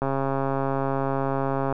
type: click train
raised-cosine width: 1 ms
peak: -12 dBFS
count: 233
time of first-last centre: 0.02-1.726 s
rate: 136 Hz
effects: none